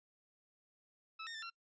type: tone with pitch steps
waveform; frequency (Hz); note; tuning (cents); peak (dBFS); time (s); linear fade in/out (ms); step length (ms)
20% pulse; 1305 / 1836 / 1772 / 1366; E6 / A#6 / A6 / F6; -18 / -27 / +12 / -39; -39; 1.19-1.502; 10; 78
effects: noise-tail reverb RT60 0.1 s tail -26 dB re dry + resampled to 16000 Hz